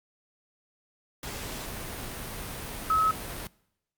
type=tone in noise; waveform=sine; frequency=1287 Hz; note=E6; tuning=42 cents flat; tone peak=-21 dBFS; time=2.9-3.11 s; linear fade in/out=2 ms; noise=pink; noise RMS=-37 dBFS; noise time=1.23-3.47 s; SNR=+13 dB; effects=noise-tail reverb RT60 0.8 s tail -23 dB re dry + Opus 48 kbps